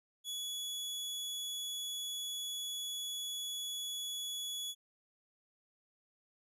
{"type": "tone", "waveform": "sawtooth", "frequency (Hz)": 3390, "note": "G#7", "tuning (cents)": 35, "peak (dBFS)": -35, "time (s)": [0.24, 4.75], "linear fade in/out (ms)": 50, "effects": ["resampled to 32000 Hz"]}